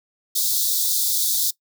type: high-pass noise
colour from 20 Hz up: white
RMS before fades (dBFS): -21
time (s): 0.35-1.51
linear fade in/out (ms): 10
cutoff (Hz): 3500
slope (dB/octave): 96
effects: noise-tail reverb RT60 0.1 s tail -21 dB re dry